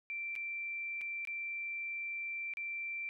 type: tone with dropouts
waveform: sine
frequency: 2349 Hz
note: D7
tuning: in tune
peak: -37 dBFS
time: 0.1-3.09 s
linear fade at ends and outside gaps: 0 ms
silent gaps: 0.354-0.361 / 1.011-1.015 / 1.251-1.273 / 2.537-2.571 s
effects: none